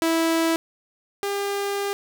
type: tone pair in turn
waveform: sawtooth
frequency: 328 / 401.2 Hz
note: E4 / G4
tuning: -9 / +40 cents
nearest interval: minor third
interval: 349 cents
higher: second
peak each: -15 / -20 dBFS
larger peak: first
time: 0.02-0.56 / 1.23-1.93 s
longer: second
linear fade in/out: 0 ms
effects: none